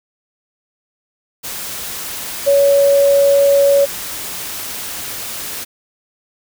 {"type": "tone in noise", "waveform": "sine", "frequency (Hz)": 561, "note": "C#5", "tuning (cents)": 21, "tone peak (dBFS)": -8, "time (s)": [2.46, 3.86], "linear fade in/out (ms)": 20, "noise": "white", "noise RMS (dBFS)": -26, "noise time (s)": [1.43, 5.65], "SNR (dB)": 15, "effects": []}